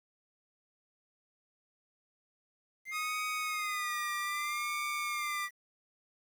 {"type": "tone with vibrato", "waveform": "triangle", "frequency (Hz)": 2073, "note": "C7", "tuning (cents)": -17, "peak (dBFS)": -36, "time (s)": [2.85, 5.51], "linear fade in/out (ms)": 50, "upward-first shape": "sine", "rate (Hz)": 0.62, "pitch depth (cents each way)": 140}
{"type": "tone with pitch glide", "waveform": "sawtooth", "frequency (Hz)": [1249, 1191.9], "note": ["D#6", "D6"], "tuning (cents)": [6, 25], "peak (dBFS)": -31, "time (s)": [2.91, 5.49], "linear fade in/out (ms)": 50, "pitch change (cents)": -81, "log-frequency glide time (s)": [3.54, 4.14]}
{"effects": ["10-bit"]}